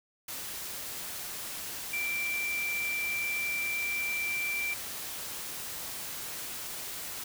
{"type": "tone in noise", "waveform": "sine", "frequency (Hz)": 2349, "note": "D7", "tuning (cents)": 0, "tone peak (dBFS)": -30, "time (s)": [1.93, 4.74], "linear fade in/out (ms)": 5, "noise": "white", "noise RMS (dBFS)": -39, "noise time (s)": [0.28, 7.24], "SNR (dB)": 6, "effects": []}